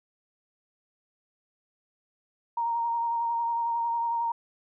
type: tone with vibrato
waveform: sine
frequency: 932.3 Hz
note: A#5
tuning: in tune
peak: -25 dBFS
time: 2.57-4.32 s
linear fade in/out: 5 ms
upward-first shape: sine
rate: 11 Hz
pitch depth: 19 cents each way
effects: none